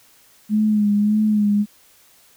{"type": "tone with vibrato", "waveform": "sine", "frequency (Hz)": 210, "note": "G#3", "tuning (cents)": 19, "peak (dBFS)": -14, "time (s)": [0.49, 1.66], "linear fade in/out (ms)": 50, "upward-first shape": "sine", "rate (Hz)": 1.7, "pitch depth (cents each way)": 41, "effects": ["white hiss -53 dBFS RMS until 2.36 s"]}